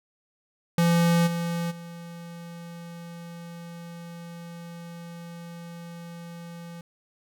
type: tone with level steps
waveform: square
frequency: 170.1 Hz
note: F3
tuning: 45 cents flat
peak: -19 / -27 / -39 dBFS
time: 0.78-6.81 s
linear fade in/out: 2 ms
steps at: 1.26 / 1.7 s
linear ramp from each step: 20 ms
effects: none